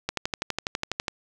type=click train; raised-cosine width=0.2 ms; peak=-9 dBFS; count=13; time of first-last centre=0.09-1.082 s; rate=12.1 Hz; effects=none